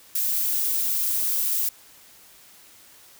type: noise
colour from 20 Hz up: violet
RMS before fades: -24 dBFS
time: 0.15-1.69 s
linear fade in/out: 5 ms
effects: white hiss -51 dBFS RMS until 3.19 s